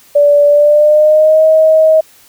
sine tone with pitch glide, 580 to 632.5 Hz, D5 to D#5, -22 to +28 cents, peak -4 dBFS, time 0.15-2.01 s, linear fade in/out 10 ms, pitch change +150 cents, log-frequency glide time 0.46-1.45 s, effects white hiss -44 dBFS RMS until 2.28 s

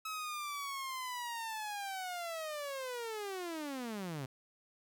sawtooth linear sweep, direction down, 1291 to 125.5 Hz, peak -35 dBFS, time 0.05-4.26 s, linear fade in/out 5 ms, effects none

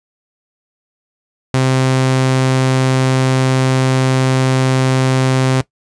sawtooth tone, 130.81 Hz, C3, in tune, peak -7 dBFS, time 1.54-5.61 s, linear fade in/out 0 ms, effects noise-tail reverb RT60 0.1 s tail -18 dB re dry + resampled to 22050 Hz

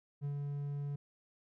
triangle tone with ADSR envelope, 143.1 Hz, D3, 45 cents flat, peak -32 dBFS, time 0.21-0.96 s, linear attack 38 ms, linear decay 89 ms, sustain -2 dB, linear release 7 ms, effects none

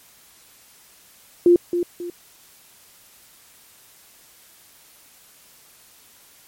sine tone with echo, 349.2 Hz, F4, in tune, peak -9 dBFS, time 1.46-1.56 s, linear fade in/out 2 ms, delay 270 ms, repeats 2, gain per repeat -9 dB, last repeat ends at 2.1 s, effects white hiss -51 dBFS RMS until 6.47 s + MP3 64 kbps

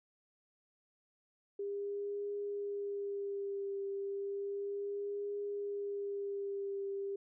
sine tone with vibrato, 401.5 Hz, G4, 41 cents sharp, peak -36 dBFS, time 1.59-7.16 s, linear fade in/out 5 ms, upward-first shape triangle, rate 0.33 Hz, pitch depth 28 cents each way, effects none

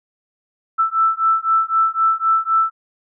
sine beating tone pair, 1322 / 1325.9 Hz, E6 / E6, +5 / +10 cents, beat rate 3.9 Hz, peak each -17 dBFS, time 0.78-2.71 s, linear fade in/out 20 ms, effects none

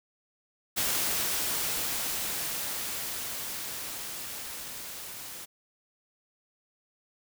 white noise with level ramp, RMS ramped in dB -28 to -42 dBFS, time 0.76-5.46 s, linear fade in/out 20 ms, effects none

